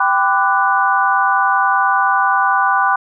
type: chord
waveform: sine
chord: G major seventh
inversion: none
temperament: equal with one note detuned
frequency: 784 / 1004.5 / 1174.7 / 1480 Hz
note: G5 / B5 / D6 / F#6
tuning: 0 / +29 / 0 / 0 cents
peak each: -17 dBFS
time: 0-2.96 s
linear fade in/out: 5 ms
effects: none